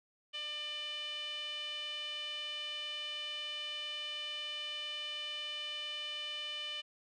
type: tone with band-pass filter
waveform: sawtooth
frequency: 597 Hz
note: D5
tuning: 28 cents sharp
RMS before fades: -41 dBFS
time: 0.33-6.82 s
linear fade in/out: 20 ms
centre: 3000 Hz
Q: 6.3
effects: resampled to 24000 Hz